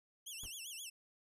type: tone with vibrato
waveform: 15% pulse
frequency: 3000 Hz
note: F#7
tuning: 23 cents sharp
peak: -38 dBFS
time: 0.26-0.9 s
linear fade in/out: 10 ms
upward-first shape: sine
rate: 7.6 Hz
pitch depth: 220 cents each way
type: noise with exponential decay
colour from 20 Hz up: brown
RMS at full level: -44 dBFS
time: 0.43-0.53 s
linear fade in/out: 5 ms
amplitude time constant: 20 ms
effects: resampled to 32000 Hz